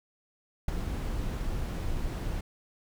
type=noise with ADSR envelope; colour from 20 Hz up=brown; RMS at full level=-27 dBFS; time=0.68-2.41 s; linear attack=4 ms; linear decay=18 ms; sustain=-5 dB; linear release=7 ms; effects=none